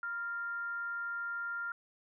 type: tone with frequency modulation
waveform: sine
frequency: 1396.9 Hz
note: F6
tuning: in tune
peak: -35 dBFS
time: 0.03-1.72 s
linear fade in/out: 2 ms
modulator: 424 Hz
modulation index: 0.22
effects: none